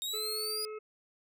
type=exponential sweep; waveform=sawtooth; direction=up; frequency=3719 to 4949 Hz; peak=-31 dBFS; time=0.02-0.65 s; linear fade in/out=0 ms
type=harmonic tone; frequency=430 Hz; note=A4; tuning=40 cents flat; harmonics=1 / 3 / 5 / 6; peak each=-39 / -48 / -57 / -56 dBFS; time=0.13-0.79 s; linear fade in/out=10 ms
effects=none